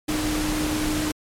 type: tone in noise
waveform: sine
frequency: 305.1 Hz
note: D#4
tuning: 34 cents flat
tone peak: -24 dBFS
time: 0.08-1.12 s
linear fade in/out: 10 ms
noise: pink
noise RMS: -27 dBFS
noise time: 0.08-1.12 s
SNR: 0 dB
effects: low-pass 12000 Hz 12 dB/octave + MP3 96 kbps